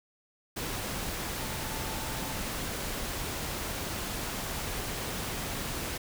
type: tone in noise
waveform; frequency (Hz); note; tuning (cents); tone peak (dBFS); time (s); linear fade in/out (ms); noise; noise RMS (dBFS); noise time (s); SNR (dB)
sine; 884; A5; +8; -45; 1.4-2.4; 10; pink; -35; 0.56-5.98; -13
effects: none